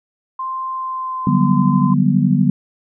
sine tone with pitch glide, 1046.5 to 1027.3 Hz, C6 to C6, 0 to -32 cents, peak -21 dBFS, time 0.39-1.94 s, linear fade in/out 5 ms, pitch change -32 cents, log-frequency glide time 0.69-1.51 s
sine chord, G major seventh, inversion second, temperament just, 147 / 183.75 / 196 / 245 Hz, D3 / F#3 / G3 / B3, +2 / -12 / 0 / -14 cents, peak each -17 dBFS, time 1.27-2.5 s, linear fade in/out 2 ms
effects none

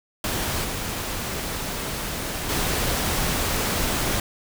pink noise with level steps, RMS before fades -26 / -29 / -24 dBFS, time 0.24-4.2 s, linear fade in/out 2 ms, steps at 0.64 / 2.49 s, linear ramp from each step 2 ms, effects none

